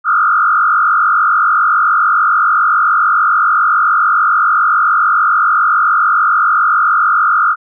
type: tone with frequency modulation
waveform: sine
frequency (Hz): 1318.5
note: E6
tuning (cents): 0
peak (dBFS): -8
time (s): 0.04-7.56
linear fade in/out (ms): 50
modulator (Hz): 47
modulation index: 2.5
effects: none